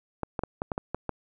clicks, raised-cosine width 1 ms, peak -15 dBFS, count 8, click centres 0.233 / 0.392 / 0.436 / 0.619 / 0.718 / 0.779 / 0.946 / 1.093 s, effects none

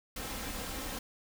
pink noise with comb filter, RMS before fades -39 dBFS, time 0.16-0.99 s, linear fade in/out 5 ms, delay 3.8 ms, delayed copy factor +0.5, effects none

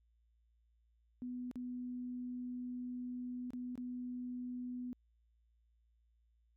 sine tone with dropouts, 248.1 Hz, B3, 8 cents sharp, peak -40 dBFS, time 1.22-4.93 s, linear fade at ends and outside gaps 0 ms, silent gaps 1.513-1.557 / 3.505-3.534 / 3.755-3.777 s, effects added 57 Hz sine -70 dBFS peak until 6.56 s

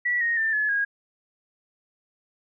sine tone with pitch steps, 1948 / 1865.4 / 1786.3 / 1710.6 / 1638.1 Hz, B6 / A#6 / A6 / A6 / G#6, -24 / +1 / +26 / -49 / -24 cents, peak -21 dBFS, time 0.05-0.85 s, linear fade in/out 10 ms, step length 160 ms, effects none

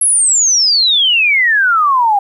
sine exponential sweep, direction down, 11210 to 784 Hz, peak -8 dBFS, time 0.01-2.19 s, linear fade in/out 5 ms, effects 8-bit

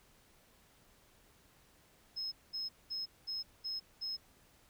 sine tone bursts, 5160 Hz, E8, 38 cents flat, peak -35 dBFS, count 6, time 2.16-4.17 s, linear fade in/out 20 ms, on 160 ms, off 210 ms, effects tanh soft clip ceiling -34 dBFS + pink hiss -66 dBFS RMS until 4.69 s

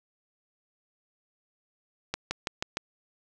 accelerating click train, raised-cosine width 0.2 ms, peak -12 dBFS, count 5, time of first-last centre 2.14-2.771 s, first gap 170 ms, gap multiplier 0.95, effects none

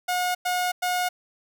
sawtooth tone bursts, 722 Hz, F#5, 43 cents flat, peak -19 dBFS, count 3, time 0.08-1.09 s, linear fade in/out 10 ms, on 270 ms, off 100 ms, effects none

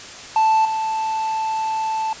triangle tone with level steps, 880 Hz, A5, in tune, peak -11 / -18 dBFS, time 0.36-2.13 s, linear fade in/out 2 ms, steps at 0.65 s, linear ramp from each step 2 ms, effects white hiss -36 dBFS RMS until 2.2 s + resampled to 16000 Hz

